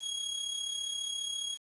sawtooth tone with amplitude modulation, 3302 Hz, G#7, 11 cents flat, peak -28 dBFS, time 0-1.58 s, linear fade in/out 50 ms, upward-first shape sine, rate 34.7 Hz, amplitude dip 55%, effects resampled to 24000 Hz + 9-bit

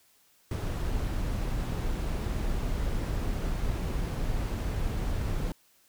brown noise, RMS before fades -30 dBFS, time 0.51-5.52 s, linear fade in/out 2 ms, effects white hiss -64 dBFS RMS until 5.88 s

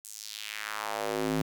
square tone with high-pass filter sweep, 53.2 Hz, G#1, 42 cents sharp, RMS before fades -34 dBFS, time 0.04-1.42 s, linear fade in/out 5 ms, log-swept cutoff 8700 to 190 Hz, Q 1.9, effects 9-bit

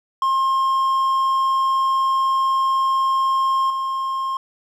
triangle tone with level steps, 1066 Hz, C6, 32 cents sharp, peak -14 / -19 dBFS, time 0.22-4.37 s, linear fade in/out 2 ms, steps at 3.7 s, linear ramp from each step 2 ms, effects none

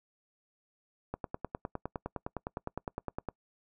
click train, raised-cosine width 1 ms, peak -21 dBFS, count 22, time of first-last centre 1.14-3.287 s, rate 9.78 Hz, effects noise-tail reverb RT60 0.1 s tail -25 dB re dry

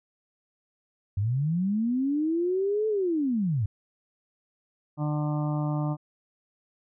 sine linear two-way sweep, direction up then down, 93.1 to 440 to 93.1 Hz, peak -23 dBFS, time 1.17-3.66 s, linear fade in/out 5 ms, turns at 2.88 s
harmonic tone, 149.6 Hz, D3, 32 cents sharp, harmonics 1 / 2 / 4 / 5 / 6 / 7 / 8, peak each -26 / -32 / -38 / -40 / -42 / -43 / -44 dBFS, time 4.97-5.97 s, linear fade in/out 50 ms
effects none

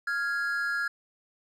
triangle tone pair together, 1396.9 / 1661.2 Hz, F6 / G#6, 0 / 0 cents, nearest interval minor third, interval 300 cents, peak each -28 dBFS, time 0.07-0.88 s, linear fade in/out 5 ms, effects none

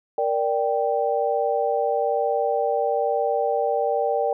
sine chord, G minor, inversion first, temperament equal, 466.2 / 587.3 / 784 Hz, Bb4 / D5 / G5, 0 / 0 / 0 cents, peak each -24 dBFS, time 0.18-4.33 s, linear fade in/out 2 ms, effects none

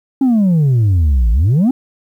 sine exponential two-way sweep, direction down then up, 277.2 to 52.9 to 277.2 Hz, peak -6 dBFS, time 0.21-1.71 s, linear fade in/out 5 ms, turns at 1.31 s, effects tanh soft clip ceiling -8 dBFS + 8-bit

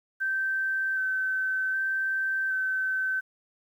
sine tone with vibrato, 1544 Hz, G6, 27 cents flat, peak -25 dBFS, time 0.2-3.21 s, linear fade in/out 20 ms, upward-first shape square, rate 0.65 Hz, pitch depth 12 cents each way, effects 10-bit

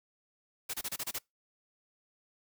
white noise bursts, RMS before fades -36 dBFS, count 7, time 0.69-1.188 s, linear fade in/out 10 ms, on 48 ms, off 27 ms, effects noise-tail reverb RT60 0.2 s tail -26 dB re dry

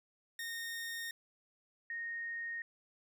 sawtooth / sine tone pair in turn, 1844 / 1856.8 Hz, A#6 / A#6, -19 / -7 cents, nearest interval unison, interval 12 cents, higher second, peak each -36 / -38 dBFS, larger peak first, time 0.39-1.11 / 1.9-2.62 s, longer neither, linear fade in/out 2 ms, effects none

